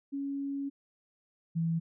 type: tone pair in turn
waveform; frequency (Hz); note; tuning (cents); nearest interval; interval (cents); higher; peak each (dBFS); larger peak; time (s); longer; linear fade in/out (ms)
sine; 278.4 / 165.07; C#4 / E3; +8 / +3; major sixth; 905; first; -32 / -27; second; 0.12-0.7 / 1.55-1.8; first; 20
effects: none